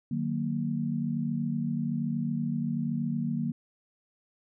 sine chord, D# minor, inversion none, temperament equal with one note detuned, 151.92 / 185 / 233.1 Hz, D#3 / F#3 / A#3, -41 / 0 / 0 cents, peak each -32 / -34 / -30 dBFS, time 0.11-3.52 s, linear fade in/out 5 ms, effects none

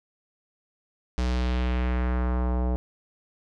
square tone with low-pass filter sweep, 61.9 Hz, B1, 5 cents sharp, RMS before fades -25 dBFS, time 1.18-2.76 s, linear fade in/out 0 ms, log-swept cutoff 5800 to 690 Hz, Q 1.4, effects none

